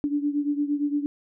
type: beating tone pair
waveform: sine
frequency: 288.3 / 297 Hz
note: D4 / D4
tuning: -32 / +20 cents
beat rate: 8.7 Hz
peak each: -24 / -28 dBFS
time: 0.04-1.06 s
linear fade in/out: 0 ms
effects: none